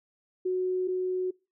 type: tone pair in turn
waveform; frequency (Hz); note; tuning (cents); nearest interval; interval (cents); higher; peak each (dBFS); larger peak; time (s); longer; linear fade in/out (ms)
sine; 368.5 / 368.5; F#4 / F#4; -7 / -7; unison; 0; neither; -25 / -26; first; 0.45-0.88 / 0.88-1.31; neither; 10
effects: noise-tail reverb RT60 0.3 s tail -25 dB re dry